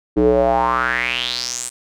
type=tone with band-pass filter sweep; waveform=square; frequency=61.4 Hz; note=B1; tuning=9 cents flat; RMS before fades=-18 dBFS; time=0.16-1.7 s; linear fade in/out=20 ms; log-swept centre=340 to 8800 Hz; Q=5.7; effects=none